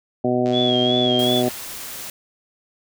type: harmonic tone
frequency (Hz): 124.1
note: B2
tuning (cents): +9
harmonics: 1 / 2 / 3 / 4 / 5 / 6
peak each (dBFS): -28 / -21 / -22 / -29 / -23 / -27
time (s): 0.24-1.49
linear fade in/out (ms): 5
type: click train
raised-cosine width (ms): 0.2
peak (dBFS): -20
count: 114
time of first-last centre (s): 0.46-1.506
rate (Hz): 108
type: tone with vibrato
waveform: sine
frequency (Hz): 3322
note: G#7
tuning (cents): 0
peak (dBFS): -20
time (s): 0.52-1.43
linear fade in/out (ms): 50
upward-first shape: sine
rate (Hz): 2.7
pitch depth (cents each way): 63
type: noise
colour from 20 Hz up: white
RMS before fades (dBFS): -33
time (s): 1.19-2.1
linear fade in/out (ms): 2
effects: none